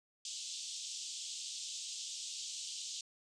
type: band-pass noise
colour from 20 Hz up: white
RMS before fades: -44 dBFS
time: 0.25-3.01 s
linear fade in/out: 2 ms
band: 3000 to 7900 Hz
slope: 48 dB/octave
effects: resampled to 22050 Hz